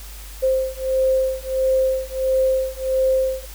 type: beating tone pair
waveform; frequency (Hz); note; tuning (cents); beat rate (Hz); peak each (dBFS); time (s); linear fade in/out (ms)
sine; 523.3 / 524.8; C5 / C5; 0 / +5; 1.5; -20; 0.42-3.46; 20
effects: added 50 Hz sine -35 dBFS peak until 3.54 s + white hiss -41 dBFS RMS until 3.54 s